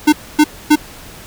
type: tone bursts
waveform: square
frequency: 301.9 Hz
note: D4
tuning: 48 cents sharp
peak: -6 dBFS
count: 3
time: 0.07-0.758 s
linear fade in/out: 10 ms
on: 56 ms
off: 260 ms
effects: pink hiss -36 dBFS RMS until 1.26 s